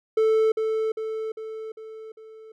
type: tone with echo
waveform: triangle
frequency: 440 Hz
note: A4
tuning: in tune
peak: -15 dBFS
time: 0.17-0.52 s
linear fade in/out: 5 ms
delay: 400 ms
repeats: 5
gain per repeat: -5 dB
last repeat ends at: 2.52 s
effects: none